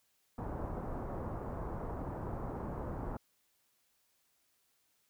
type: low-pass noise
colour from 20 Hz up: pink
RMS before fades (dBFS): -40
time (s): 0.38-3.17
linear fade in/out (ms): 5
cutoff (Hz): 1100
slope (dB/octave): 24
effects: white hiss -75 dBFS RMS until 5.09 s